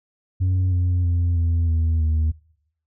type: tone with pitch steps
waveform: sine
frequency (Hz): 92.4 / 89.46 / 86.61 / 83.85 / 81.19 / 78.6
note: F#2 / F2 / F2 / E2 / E2 / D#2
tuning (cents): -2 / +42 / -14 / +30 / -26 / +18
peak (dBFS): -14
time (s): 0.4-2.32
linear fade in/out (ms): 20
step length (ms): 320
effects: noise-tail reverb RT60 0.7 s tail -24 dB re dry + tanh soft clip ceiling -16 dBFS